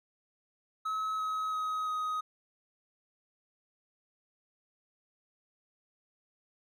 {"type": "tone with pitch steps", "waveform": "triangle", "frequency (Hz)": [1286, 1275.6, 1265.4, 1255.2], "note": ["E6", "D#6", "D#6", "D#6"], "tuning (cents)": [-43, 43, 29, 15], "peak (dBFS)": -29, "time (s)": [0.85, 2.21], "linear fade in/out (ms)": 10, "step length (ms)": 340, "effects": []}